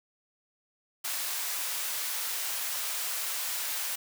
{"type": "high-pass noise", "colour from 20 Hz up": "white", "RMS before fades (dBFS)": -33, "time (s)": [1.04, 3.96], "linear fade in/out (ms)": 10, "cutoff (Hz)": 740, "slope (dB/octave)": 12, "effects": []}